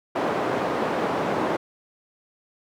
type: band-pass noise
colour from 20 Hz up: white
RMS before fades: -25 dBFS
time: 0.15-1.57 s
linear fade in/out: 10 ms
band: 210 to 780 Hz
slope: 12 dB/octave
effects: none